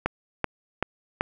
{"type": "click train", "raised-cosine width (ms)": 0.5, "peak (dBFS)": -8, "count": 4, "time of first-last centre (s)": [0.06, 1.209], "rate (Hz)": 2.61, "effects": []}